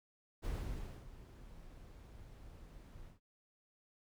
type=noise with ADSR envelope; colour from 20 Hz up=brown; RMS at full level=-39 dBFS; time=0.42-3.2 s; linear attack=29 ms; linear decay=600 ms; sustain=-15 dB; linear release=130 ms; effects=none